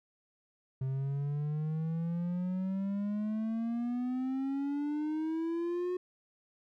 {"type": "exponential sweep", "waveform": "triangle", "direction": "up", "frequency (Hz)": [130.81, 365], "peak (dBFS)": -29, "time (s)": [0.81, 5.97], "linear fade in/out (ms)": 5, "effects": []}